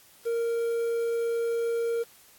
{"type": "tone with quantisation", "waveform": "triangle", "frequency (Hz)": 464.6, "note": "A#4", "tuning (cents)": -6, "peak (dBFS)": -23, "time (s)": [0.25, 2.04], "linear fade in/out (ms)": 20, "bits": 8, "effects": ["white hiss -56 dBFS RMS until 2.38 s", "AAC 64 kbps"]}